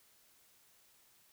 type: silence
effects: white hiss -67 dBFS RMS until 1.32 s